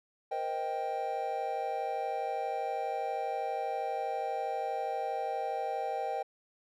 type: chord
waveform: triangle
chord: C minor seventh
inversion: third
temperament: just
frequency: 470.9 / 523.3 / 627.9 / 784.9 Hz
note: Bb4 / C5 / Eb5 / G5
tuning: +18 / 0 / +16 / +2 cents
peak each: -38 / -38 / -37 / -32 dBFS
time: 0.31-6.23 s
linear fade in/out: 10 ms
effects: none